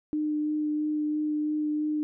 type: tone with vibrato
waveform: sine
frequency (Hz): 302.4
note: D#4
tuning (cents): -49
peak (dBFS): -25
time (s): 0.13-2.03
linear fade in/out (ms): 0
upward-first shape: sine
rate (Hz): 3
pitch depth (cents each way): 10
effects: none